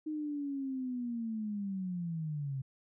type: linear sweep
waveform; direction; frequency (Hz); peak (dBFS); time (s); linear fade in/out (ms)
sine; down; 311.1 to 130.81; -34; 0.06-2.62; 10
effects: none